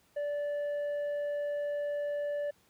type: tone with tanh clipping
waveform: triangle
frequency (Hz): 582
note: D5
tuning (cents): -16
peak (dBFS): -32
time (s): 0.16-2.51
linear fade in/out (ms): 10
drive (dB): 9
effects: pink hiss -67 dBFS RMS until 2.69 s + high-pass 80 Hz 12 dB/octave